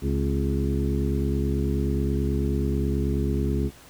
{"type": "harmonic tone with a mistuned harmonic", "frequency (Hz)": 69.3, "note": "C#2", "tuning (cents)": 0, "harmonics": [1, 2, 3, 4, 5, 6], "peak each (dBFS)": [-25, -28, -30, -31, -32, -33], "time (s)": [0.01, 3.71], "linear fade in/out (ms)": 50, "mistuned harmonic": 4, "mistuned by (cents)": -67, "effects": ["pink hiss -49 dBFS RMS until 3.89 s"]}